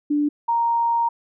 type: tone pair in turn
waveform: sine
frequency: 293.7 / 932.4 Hz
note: D4 / A#5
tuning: 0 / 0 cents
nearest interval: octave + minor sixth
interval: 2000 cents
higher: second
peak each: -17 / -17 dBFS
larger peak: neither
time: 0.1-0.29 / 0.48-1.09 s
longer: second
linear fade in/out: 10 ms
effects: none